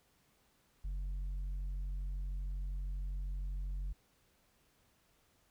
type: tone with tanh clipping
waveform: sine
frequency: 46.37 Hz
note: F#1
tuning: 5 cents sharp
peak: -37 dBFS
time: 0.84-3.93 s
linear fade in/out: 10 ms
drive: 4 dB
effects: pink hiss -72 dBFS RMS until 5.5 s